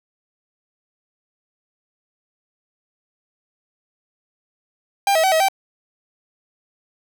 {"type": "tone with pitch steps", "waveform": "45% pulse", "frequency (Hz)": [796, 642, 761, 639, 777], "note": ["G5", "E5", "F#5", "D#5", "G5"], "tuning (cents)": [26, -46, 48, 46, -16], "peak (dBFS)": -14, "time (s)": [5.07, 5.485], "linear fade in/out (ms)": 2, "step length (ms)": 83, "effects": []}